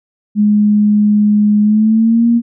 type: tone with pitch glide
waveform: sine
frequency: 208.9 to 234.5 Hz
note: G#3 to A#3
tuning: +10 to +11 cents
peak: -7 dBFS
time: 0.35-2.42 s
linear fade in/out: 50 ms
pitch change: +201 cents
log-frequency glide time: 1.62-2.27 s
effects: none

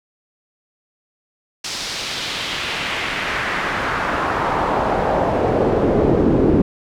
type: noise with band-pass filter sweep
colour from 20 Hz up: brown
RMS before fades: -19 dBFS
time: 1.64-6.62 s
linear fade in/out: 5 ms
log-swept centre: 5300 to 310 Hz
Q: 1.6
effects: none

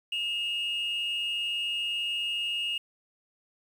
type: tone pair together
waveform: sine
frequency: 2642 / 2849 Hz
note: E7 / F7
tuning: +3 / +34 cents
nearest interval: minor second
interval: 131 cents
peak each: -34 / -27 dBFS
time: 0.12-2.78 s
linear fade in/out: 5 ms
effects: tanh soft clip ceiling -25 dBFS + 9-bit

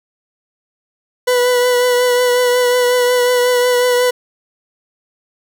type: tone with vibrato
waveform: 40% pulse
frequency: 493.9 Hz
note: B4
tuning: in tune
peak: -10 dBFS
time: 1.27-4.11 s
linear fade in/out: 10 ms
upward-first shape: triangle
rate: 5.5 Hz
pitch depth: 25 cents each way
effects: none

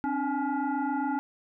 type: tone with frequency modulation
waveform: sine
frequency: 293.7 Hz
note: D4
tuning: in tune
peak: -26 dBFS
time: 0.04-1.19 s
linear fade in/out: 0 ms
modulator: 560 Hz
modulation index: 1.5
effects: none

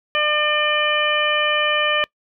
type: harmonic tone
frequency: 600 Hz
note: D5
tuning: 37 cents sharp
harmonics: 1 / 2 / 3 / 4 / 5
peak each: -23 / -23 / -23 / -23 / -22 dBFS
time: 0.15-2.04 s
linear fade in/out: 0 ms
effects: noise-tail reverb RT60 0.1 s tail -24 dB re dry

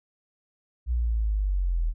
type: linear sweep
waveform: sine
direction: down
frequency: 61.74 to 38.9 Hz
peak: -22 dBFS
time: 0.86-1.94 s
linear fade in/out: 50 ms
effects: none

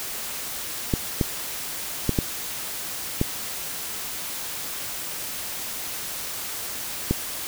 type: clicks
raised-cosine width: 3 ms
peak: -7 dBFS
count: 6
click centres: 0.938 / 1.212 / 2.093 / 2.188 / 3.214 / 7.11 s
effects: white hiss -32 dBFS RMS until 7.47 s

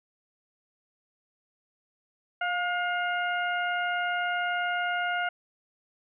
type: harmonic tone with a mistuned harmonic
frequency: 707 Hz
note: F5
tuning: 21 cents sharp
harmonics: 1 / 2 / 3 / 4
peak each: -30 / -29 / -36 / -38 dBFS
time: 2.41-5.29 s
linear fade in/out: 5 ms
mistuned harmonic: 2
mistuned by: +25 cents
effects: none

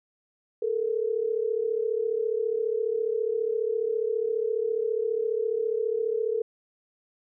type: tone pair together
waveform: sine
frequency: 431.5 / 466.2 Hz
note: A4 / A#4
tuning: -34 / 0 cents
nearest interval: minor second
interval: 134 cents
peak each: -27 dBFS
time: 0.62-6.42 s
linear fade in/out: 5 ms
effects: none

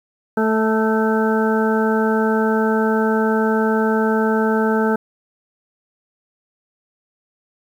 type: harmonic tone with a mistuned harmonic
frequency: 220 Hz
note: A3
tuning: in tune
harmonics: 1 / 2 / 3 / 4 / 6 / 7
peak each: -18 / -19 / -27 / -24 / -27 / -26 dBFS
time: 0.37-4.96 s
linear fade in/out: 5 ms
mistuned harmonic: 3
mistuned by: -17 cents
effects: 8-bit

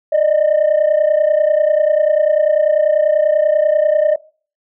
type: tone pair together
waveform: sine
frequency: 592.1 / 622.3 Hz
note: D5 / D#5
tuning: +14 / 0 cents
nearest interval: minor second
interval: 86 cents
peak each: -12 / -11 dBFS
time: 0.12-4.16 s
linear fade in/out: 10 ms
effects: noise-tail reverb RT60 0.4 s tail -21 dB re dry + tanh soft clip ceiling -7 dBFS

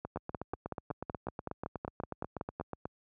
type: two click trains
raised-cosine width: 1 ms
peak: -22 / -23 dBFS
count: 14 / 24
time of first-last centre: 0.16-2.599 / 0.05-2.855 s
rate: 5.33 / 8.2 Hz
effects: high-pass 60 Hz 12 dB/octave

